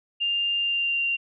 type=tone with pitch glide; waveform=sine; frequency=2800 to 2771 Hz; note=F7 to F7; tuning=+4 to -14 cents; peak=-22 dBFS; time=0.2-1.17 s; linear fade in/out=20 ms; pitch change=-18 cents; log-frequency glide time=0.58-1.04 s; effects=none